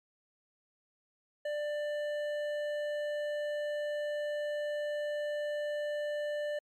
triangle tone with hard clipping, 592 Hz, D5, 14 cents sharp, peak -34 dBFS, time 1.45-6.59 s, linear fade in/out 5 ms, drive 13 dB, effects MP3 96 kbps

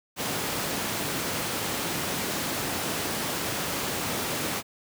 pink high-pass noise, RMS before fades -30 dBFS, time 0.16-4.63 s, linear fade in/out 50 ms, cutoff 140 Hz, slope 12 dB/octave, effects none

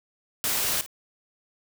white noise with echo, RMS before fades -26 dBFS, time 0.44-0.81 s, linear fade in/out 0 ms, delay 52 ms, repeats 1, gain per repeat -15 dB, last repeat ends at 0.862 s, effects none

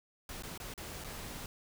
pink noise with dropouts, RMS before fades -44 dBFS, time 0.29-1.46 s, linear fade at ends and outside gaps 2 ms, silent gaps 0.424-0.434 / 0.577-0.6 / 0.739-0.777 / 1.04-1.044 s, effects none

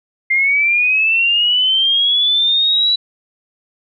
sine linear sweep, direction up, 2093 to 3951 Hz, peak -11 dBFS, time 0.3-2.96 s, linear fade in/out 10 ms, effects none

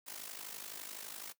white noise with amplitude modulation, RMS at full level -43 dBFS, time 0.06-1.33 s, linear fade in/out 20 ms, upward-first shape sine, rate 51.9 Hz, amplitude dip 75%, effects noise-tail reverb RT60 0.1 s tail -17 dB re dry + high-pass 200 Hz 12 dB/octave

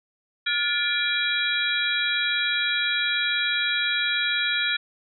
sine tone cluster, 1424 / 1734 / 2377 / 3323 / 3864 Hz, F6 / A6 / D7 / G#7 / B7, +33 / -26 / +20 / 0 / -39 cents, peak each -28 dBFS, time 0.46-4.77 s, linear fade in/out 10 ms, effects none

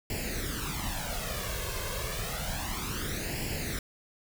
pink noise with flanger, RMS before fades -34 dBFS, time 0.1-3.79 s, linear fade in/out 2 ms, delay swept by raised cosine 0.4 to 1.9 ms, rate 0.3 Hz, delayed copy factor +0.75, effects none

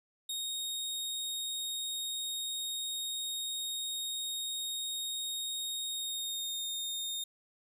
sawtooth tone with pitch glide, 3729 to 3682 Hz, A#7 to A#7, 0 to -22 cents, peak -32 dBFS, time 0.29-7.24 s, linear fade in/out 5 ms, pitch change -22 cents, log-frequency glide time 5.86-6.64 s, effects none

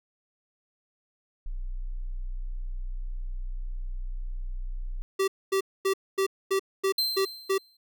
sine tone, 30.87 Hz, B0, in tune, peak -30 dBFS, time 1.46-5.02 s, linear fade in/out 0 ms
square tone bursts, 387.2 Hz, G4, 21 cents flat, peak -23 dBFS, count 8, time 5.19-7.582 s, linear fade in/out 10 ms, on 89 ms, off 240 ms
45% pulse tone with exponential decay, 4119 Hz, C8, 28 cents flat, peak -21 dBFS, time 6.98-7.77 s, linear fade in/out 5 ms, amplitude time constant 170 ms
effects none

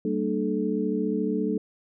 sine tone cluster, 193.6 / 228 / 299.1 / 432.3 Hz, G3 / A#3 / D4 / A4, -21 / -38 / +32 / -31 cents, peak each -29 dBFS, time 0.05-1.58 s, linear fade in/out 2 ms, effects none

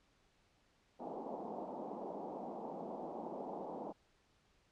white band-pass noise, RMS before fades -45 dBFS, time 0.99-3.93 s, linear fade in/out 20 ms, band 180 to 890 Hz, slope 48 dB/octave, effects pink hiss -73 dBFS RMS until 4.71 s + low-pass 6000 Hz 12 dB/octave

